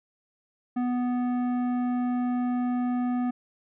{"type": "tone with tanh clipping", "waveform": "triangle", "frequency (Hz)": 246.9, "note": "B3", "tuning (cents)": 0, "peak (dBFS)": -26, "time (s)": [0.76, 3.31], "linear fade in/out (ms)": 10, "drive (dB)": 16, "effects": []}